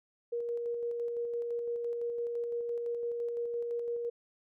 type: tone with tremolo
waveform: sine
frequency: 473.1 Hz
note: A#4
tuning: 26 cents sharp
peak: -31 dBFS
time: 0.32-4.1 s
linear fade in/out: 10 ms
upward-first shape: square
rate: 5.9 Hz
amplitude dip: 25%
effects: none